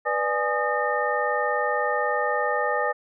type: tone cluster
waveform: sine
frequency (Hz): 491.8 / 592 / 833 / 1232 / 1819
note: B4 / D5 / G#5 / D#6 / A#6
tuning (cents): -7 / +14 / +5 / -17 / -43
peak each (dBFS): -28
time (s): 0.05-2.93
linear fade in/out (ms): 20
effects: none